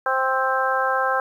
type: harmonic tone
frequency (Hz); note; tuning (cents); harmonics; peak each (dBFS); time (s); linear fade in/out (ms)
262.8; C4; +8; 2 / 3 / 4 / 5 / 6; -25 / -25 / -25 / -25 / -25; 0.06-1.2; 2
effects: 9-bit